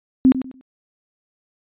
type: tone with echo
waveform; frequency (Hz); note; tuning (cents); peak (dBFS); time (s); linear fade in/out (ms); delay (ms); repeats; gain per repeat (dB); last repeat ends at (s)
sine; 260.3; C4; -9; -8; 0.25-0.32; 0; 97; 3; -12; 0.611
effects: resampled to 8000 Hz